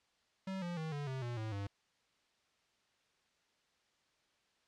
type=tone with pitch steps; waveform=square; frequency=191 / 174.14 / 158.77 / 144.75 / 131.97 / 120.32 / 109.7 / 100.02 Hz; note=G3 / F3 / D#3 / D3 / C3 / B2 / A2 / G2; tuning=-45 / -5 / +35 / -25 / +15 / -45 / -5 / +35 cents; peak=-39 dBFS; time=0.47-1.67 s; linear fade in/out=5 ms; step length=150 ms; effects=white hiss -75 dBFS RMS until 4.67 s + low-pass 5000 Hz 12 dB/octave